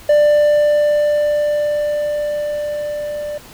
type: tone with level ramp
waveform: triangle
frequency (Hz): 592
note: D5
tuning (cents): +14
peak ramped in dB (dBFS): -6 to -20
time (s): 0.09-3.38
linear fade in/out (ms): 5
effects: pink hiss -40 dBFS RMS until 3.53 s